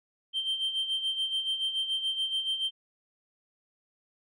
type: tone with tremolo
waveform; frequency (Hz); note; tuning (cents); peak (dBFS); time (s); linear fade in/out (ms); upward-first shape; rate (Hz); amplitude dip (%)
sine; 3136; G7; 0; -23; 0.33-2.71; 50; sine; 7; 70
effects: tanh soft clip ceiling -25 dBFS